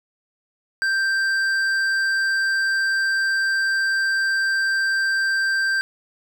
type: tone with hard clipping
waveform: sine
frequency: 1571 Hz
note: G6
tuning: 3 cents sharp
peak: -20 dBFS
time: 0.82-5.81 s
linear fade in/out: 0 ms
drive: 8 dB
effects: none